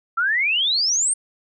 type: exponential sweep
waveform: sine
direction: up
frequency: 1318.5 to 9030 Hz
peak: -17 dBFS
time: 0.17-1.14 s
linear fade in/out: 10 ms
effects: none